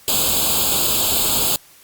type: noise with comb filter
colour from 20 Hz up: white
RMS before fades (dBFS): -18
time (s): 0.08-1.56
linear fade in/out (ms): 0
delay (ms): 0.26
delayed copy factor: +1
effects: white hiss -48 dBFS RMS until 1.83 s + Opus 48 kbps